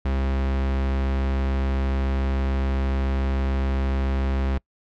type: tone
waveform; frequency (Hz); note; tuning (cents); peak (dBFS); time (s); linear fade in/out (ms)
45% pulse; 67; C2; +42; -21; 0.05-4.58; 5
effects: noise-tail reverb RT60 0.1 s tail -26 dB re dry + low-pass 3000 Hz 12 dB/octave